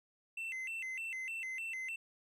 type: tone with vibrato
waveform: triangle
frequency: 2350 Hz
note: D7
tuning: 1 cent sharp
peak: -37 dBFS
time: 0.37-1.96 s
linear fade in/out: 5 ms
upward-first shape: square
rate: 3.3 Hz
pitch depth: 230 cents each way
effects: none